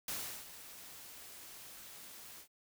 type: noise with ADSR envelope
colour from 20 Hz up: white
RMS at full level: -39 dBFS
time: 0.08-2.48 s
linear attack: 3 ms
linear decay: 360 ms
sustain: -13 dB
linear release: 90 ms
effects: none